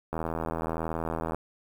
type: click train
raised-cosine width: 1 ms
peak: -17 dBFS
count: 100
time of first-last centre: 0.13-1.346 s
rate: 81.4 Hz
effects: 8-bit